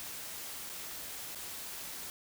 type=noise with dropouts; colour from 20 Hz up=white; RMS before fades=-43 dBFS; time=0-2.1 s; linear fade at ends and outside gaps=0 ms; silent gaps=0.693-0.698 / 1.349-1.356 s; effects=none